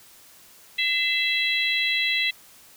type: harmonic tone with a mistuned harmonic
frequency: 662 Hz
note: E5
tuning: 7 cents sharp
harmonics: 3 / 4 / 5 / 6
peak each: -25 / -26 / -27 / -28 dBFS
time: 0.78-2.31 s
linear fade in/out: 10 ms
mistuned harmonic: 3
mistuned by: +43 cents
effects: white hiss -51 dBFS RMS until 2.76 s